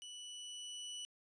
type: tone with level ramp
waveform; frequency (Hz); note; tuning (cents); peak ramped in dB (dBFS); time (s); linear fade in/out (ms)
sawtooth; 2960; F#7; 0; -45 to -40; 0.02-1.05; 0
effects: resampled to 22050 Hz